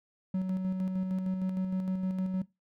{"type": "tone with tremolo", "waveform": "triangle", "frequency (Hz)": 187, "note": "F#3", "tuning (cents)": 19, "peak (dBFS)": -25, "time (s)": [0.34, 2.42], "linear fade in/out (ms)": 5, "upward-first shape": "square", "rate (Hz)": 6.5, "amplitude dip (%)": 35, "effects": ["noise-tail reverb RT60 0.2 s tail -19 dB re dry"]}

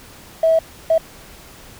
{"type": "tone bursts at uneven times", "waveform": "triangle", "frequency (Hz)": 649, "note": "E5", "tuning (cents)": -27, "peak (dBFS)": -7, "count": 2, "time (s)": [[0.43, 0.59], [0.9, 0.98]], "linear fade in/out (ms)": 5, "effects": ["tanh soft clip ceiling -9 dBFS", "pink hiss -42 dBFS RMS until 1.79 s"]}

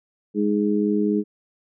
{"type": "harmonic tone", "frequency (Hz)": 103.83, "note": "G#2", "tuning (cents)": 0, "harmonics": [2, 3, 4], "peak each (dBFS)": [-21, -23, -24], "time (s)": [0.34, 1.24], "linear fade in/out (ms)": 50, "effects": []}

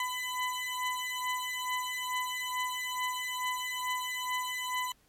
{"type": "beating tone pair", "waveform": "20% pulse", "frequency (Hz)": [1002, 1004.3], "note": ["B5", "B5"], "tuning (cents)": [25, 29], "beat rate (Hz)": 2.3, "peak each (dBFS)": -30, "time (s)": [0, 4.92], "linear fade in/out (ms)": 2, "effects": ["pink hiss -67 dBFS RMS until 5.08 s", "MP3 64 kbps"]}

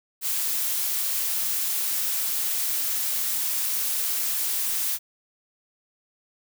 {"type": "noise", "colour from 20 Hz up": "blue", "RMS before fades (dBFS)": -26, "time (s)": [0.21, 4.99], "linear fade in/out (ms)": 50, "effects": []}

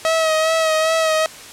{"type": "tone with vibrato", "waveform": "sawtooth", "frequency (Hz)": 639, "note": "D#5", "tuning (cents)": 46, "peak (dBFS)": -11, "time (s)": [0.05, 1.26], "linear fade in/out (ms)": 0, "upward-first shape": "sine", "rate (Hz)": 2.5, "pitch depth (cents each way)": 30, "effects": ["white hiss -37 dBFS RMS until 1.52 s", "low-pass 9000 Hz 12 dB/octave"]}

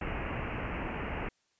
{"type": "low-pass noise", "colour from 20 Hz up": "pink", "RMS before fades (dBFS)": -36, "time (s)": [0.01, 1.29], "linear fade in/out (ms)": 5, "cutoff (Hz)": 2800, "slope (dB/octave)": 96, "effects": ["white hiss -74 dBFS RMS until 1.59 s", "resampled to 16000 Hz"]}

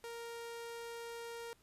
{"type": "tone", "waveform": "sawtooth", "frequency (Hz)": 466.2, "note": "A#4", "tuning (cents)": 0, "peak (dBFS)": -40, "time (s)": [0.04, 1.53], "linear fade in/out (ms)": 0, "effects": ["pink hiss -70 dBFS RMS until 1.62 s", "resampled to 32000 Hz"]}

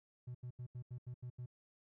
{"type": "tone bursts", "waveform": "triangle", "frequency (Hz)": 123.6, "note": "B2", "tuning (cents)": 2, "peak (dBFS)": -40, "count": 8, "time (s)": [0.27, 1.461], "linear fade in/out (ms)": 10, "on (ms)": 78, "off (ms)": 81, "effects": ["tanh soft clip ceiling -38 dBFS"]}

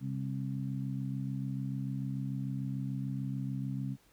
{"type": "harmonic tone", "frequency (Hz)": 66.8, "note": "C2", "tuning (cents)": 36, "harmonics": [2, 3, 4], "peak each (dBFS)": [-35, -39, -41], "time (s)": [0, 3.97], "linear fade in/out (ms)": 50, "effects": ["pink hiss -66 dBFS RMS until 4.12 s"]}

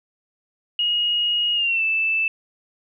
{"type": "tone with pitch glide", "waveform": "sine", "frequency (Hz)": [2879, 2640], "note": ["F#7", "E7"], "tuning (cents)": [-48, 2], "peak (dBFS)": -18, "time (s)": [0.79, 2.28], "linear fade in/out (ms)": 2, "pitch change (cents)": -150, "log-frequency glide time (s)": [1.54, 1.83], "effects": []}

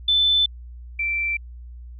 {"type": "tone pair in turn", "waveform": "sine", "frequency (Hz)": [3520, 2342], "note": ["A7", "D7"], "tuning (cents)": [0, -5], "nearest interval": "perfect fifth", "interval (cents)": 705, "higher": "first", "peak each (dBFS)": [-15, -21], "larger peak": "first", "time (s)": [[0.08, 0.46], [0.99, 1.37]], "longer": "neither", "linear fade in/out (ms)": 5, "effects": ["added 60 Hz sine -36 dBFS peak until 1.99 s"]}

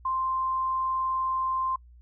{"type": "tone", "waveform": "sine", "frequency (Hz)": 1046.5, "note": "C6", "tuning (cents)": 0, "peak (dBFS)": -25, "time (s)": [0.05, 1.76], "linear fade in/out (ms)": 5, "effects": ["noise-tail reverb RT60 0.1 s tail -26 dB re dry", "added 60 Hz sine -49 dBFS peak until 2.01 s"]}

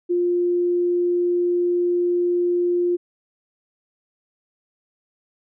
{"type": "tone", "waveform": "sine", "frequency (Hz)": 351.8, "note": "F4", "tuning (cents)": 13, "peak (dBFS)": -17, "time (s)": [0.09, 2.97], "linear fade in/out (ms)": 20, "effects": []}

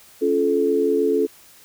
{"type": "chord", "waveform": "sine", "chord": "Db augmented", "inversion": "none", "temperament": "just", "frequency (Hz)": [277.2, 346.5, 433.1], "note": ["Db4", "F4", "A4"], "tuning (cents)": [0, -14, -27], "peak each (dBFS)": [-23, -23, -18], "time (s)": [0.21, 1.27], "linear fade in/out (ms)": 20, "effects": ["white hiss -49 dBFS RMS until 1.64 s"]}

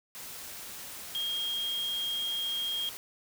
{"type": "tone in noise", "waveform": "sine", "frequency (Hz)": 3240, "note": "G#7", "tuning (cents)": -43, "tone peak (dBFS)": -30, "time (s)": [1.15, 2.89], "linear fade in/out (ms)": 0, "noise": "white", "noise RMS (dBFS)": -43, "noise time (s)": [0.15, 2.97], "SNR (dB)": 10, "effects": []}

